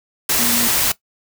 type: tone in noise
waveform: sine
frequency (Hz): 237.4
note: A#3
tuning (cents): +32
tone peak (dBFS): -23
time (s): 0.39-0.68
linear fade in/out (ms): 5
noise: white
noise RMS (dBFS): -17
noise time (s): 0.29-0.92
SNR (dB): -9
effects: noise-tail reverb RT60 0.1 s tail -17 dB re dry